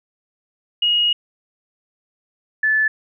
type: tone pair in turn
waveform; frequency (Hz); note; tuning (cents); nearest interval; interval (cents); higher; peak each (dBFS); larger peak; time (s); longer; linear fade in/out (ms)
sine; 2881 / 1740; F#7 / A6; -47 / -20; major sixth; 873; first; -14; neither; 0.82-1.13 / 2.63-2.88; first; 5
effects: none